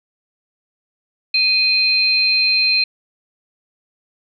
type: tone pair together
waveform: sine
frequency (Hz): 2489 / 4152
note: D#7 / C8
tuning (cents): 0 / -14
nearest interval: major sixth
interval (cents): 886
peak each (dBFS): -16 / -15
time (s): 1.34-2.84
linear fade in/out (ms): 5
effects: none